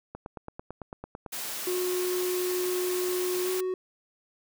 click train, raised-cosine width 1 ms, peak -24 dBFS, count 11, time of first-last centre 0.15-1.262 s, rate 8.99 Hz
white high-pass noise, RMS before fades -35 dBFS, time 1.32-3.61 s, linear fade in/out 10 ms, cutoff 230 Hz, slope 12 dB/octave
triangle tone with pitch glide, 362.6 to 370.4 Hz, F#4 to F#4, -35 to +2 cents, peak -25 dBFS, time 1.67-3.74 s, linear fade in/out 2 ms, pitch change +37 cents, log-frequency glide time 3.44-3.5 s
effects none

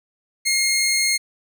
15% pulse tone, 2142 Hz, C7, 40 cents sharp, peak -11 dBFS, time 0.45-1.18 s, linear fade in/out 20 ms, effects none

